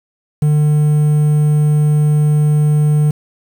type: tone with quantisation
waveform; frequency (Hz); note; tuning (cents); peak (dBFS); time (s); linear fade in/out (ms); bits
triangle; 150; D3; +37; -7; 0.42-3.11; 5; 6
effects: none